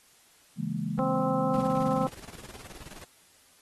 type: chord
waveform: sine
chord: A# half-diminished seventh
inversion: first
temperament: equal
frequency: 138.59 / 164.81 / 207.7 / 233.1 Hz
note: C#3 / E3 / G#3 / A#3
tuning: 0 / 0 / 0 / 0 cents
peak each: -36 / -33 / -33 / -37 dBFS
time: 0.56-2.09 s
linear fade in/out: 50 ms
type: harmonic tone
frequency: 261.6 Hz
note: C4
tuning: in tune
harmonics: 1 / 2 / 3 / 4 / 5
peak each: -31 / -29 / -32 / -35 / -35 dBFS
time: 0.99-2.07 s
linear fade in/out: 0 ms
type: noise with tremolo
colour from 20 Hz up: pink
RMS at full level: -45 dBFS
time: 1.54-3.04 s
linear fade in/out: 0 ms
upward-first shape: square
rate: 19 Hz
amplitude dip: 70%
effects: white hiss -60 dBFS RMS until 3.61 s + AAC 32 kbps